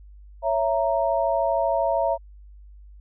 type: chord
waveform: sine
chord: A# diminished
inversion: first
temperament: equal with one note detuned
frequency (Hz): 554.4 / 667.3 / 932.3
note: C#5 / E5 / A#5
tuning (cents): 0 / +21 / 0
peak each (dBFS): -25 / -22 / -26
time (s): 0.42-2.18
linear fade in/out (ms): 50
effects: added 50 Hz sine -43 dBFS peak until 3 s